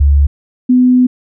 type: tone pair in turn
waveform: sine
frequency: 71.1 / 251 Hz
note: C#2 / B3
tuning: +45 / +28 cents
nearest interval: octave + minor seventh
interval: 2183 cents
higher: second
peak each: -5 dBFS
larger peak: neither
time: 0-0.27 / 0.69-1.07 s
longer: second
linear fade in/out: 10 ms
effects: none